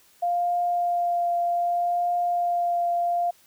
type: tone with vibrato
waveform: sine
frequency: 698.5 Hz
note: F5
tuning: in tune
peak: -21 dBFS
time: 0.22-3.31 s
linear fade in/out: 10 ms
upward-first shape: triangle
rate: 0.65 Hz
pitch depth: 13 cents each way
effects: white hiss -58 dBFS RMS until 3.46 s

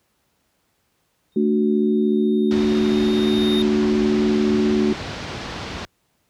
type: tone with exponential growth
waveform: triangle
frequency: 3685 Hz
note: A#7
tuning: 21 cents flat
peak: -22 dBFS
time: 1.32-3.62 s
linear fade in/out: 1 ms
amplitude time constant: 500 ms
type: chord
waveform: sine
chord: D major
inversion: second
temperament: equal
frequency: 220 / 293.7 / 370 Hz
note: A3 / D4 / F#4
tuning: 0 / 0 / 0 cents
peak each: -18 / -23 / -20 dBFS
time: 1.36-4.93 s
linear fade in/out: 5 ms
type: low-pass noise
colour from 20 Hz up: pink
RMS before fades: -30 dBFS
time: 2.51-5.85 s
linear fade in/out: 0 ms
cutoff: 5200 Hz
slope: 24 dB/octave
effects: pink hiss -67 dBFS RMS until 6.29 s + high-pass 60 Hz 12 dB/octave

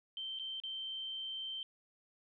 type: tone with dropouts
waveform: sine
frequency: 3119 Hz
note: G7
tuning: 9 cents flat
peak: -39 dBFS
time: 0.17-1.63 s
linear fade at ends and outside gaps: 1 ms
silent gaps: 0.389-0.396 / 0.601-0.636 s
effects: none

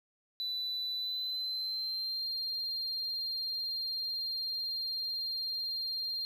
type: tone with pitch glide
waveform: triangle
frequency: 3984 to 4194 Hz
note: B7 to C8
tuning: +14 to +3 cents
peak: -31 dBFS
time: 0.4-6.25 s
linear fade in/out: 0 ms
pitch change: +89 cents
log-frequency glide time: 0.97-2.26 s
effects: tanh soft clip ceiling -29 dBFS + 11-bit

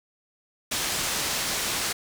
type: low-pass noise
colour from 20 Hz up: white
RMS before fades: -28 dBFS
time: 0.71-1.93 s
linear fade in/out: 10 ms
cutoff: 8000 Hz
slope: 12 dB/octave
effects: none

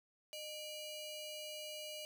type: ring-modulated tone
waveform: sawtooth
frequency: 1760 Hz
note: A6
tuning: in tune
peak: -38 dBFS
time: 0.33-2.05 s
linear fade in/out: 0 ms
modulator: 1150 Hz
effects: none

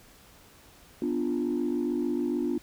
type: chord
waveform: sine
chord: B diminished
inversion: none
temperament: equal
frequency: 246.9 / 293.7 / 349.2 Hz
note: B3 / D4 / F4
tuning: 0 / 0 / 0 cents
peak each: -29 dBFS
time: 1.02-2.58 s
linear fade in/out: 2 ms
effects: tanh soft clip ceiling -20 dBFS + pink hiss -55 dBFS RMS until 2.62 s

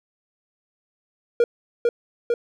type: tone with echo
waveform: triangle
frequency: 473.5 Hz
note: A#4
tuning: 27 cents sharp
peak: -11 dBFS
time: 1.4-1.44 s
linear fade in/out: 2 ms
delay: 450 ms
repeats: 2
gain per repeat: -2 dB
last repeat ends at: 2.34 s
effects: none

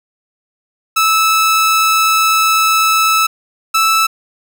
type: tone pair in turn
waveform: sawtooth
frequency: 1308 / 1314.6 Hz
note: E6 / E6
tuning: -14 / -5 cents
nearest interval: unison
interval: 9 cents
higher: second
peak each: -6 dBFS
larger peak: neither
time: 0.96-3.27 / 3.74-4.07 s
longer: first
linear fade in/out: 10 ms
effects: none

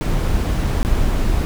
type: noise with dropouts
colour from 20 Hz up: brown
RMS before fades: -17 dBFS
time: 0.01-1.45 s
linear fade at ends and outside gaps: 0 ms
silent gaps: 0.829-0.849 s
effects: none

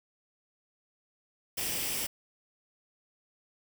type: noise with comb filter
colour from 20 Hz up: white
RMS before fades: -33 dBFS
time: 1.57-2.07 s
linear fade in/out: 10 ms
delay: 0.37 ms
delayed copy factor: +0.5
effects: none

